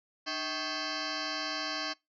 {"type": "tone with frequency modulation", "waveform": "sine", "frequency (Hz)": 1712, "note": "A6", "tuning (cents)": -48, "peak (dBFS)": -32, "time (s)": [0.26, 1.94], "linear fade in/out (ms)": 20, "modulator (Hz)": 470, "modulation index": 7.6, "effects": ["noise-tail reverb RT60 0.2 s tail -24 dB re dry"]}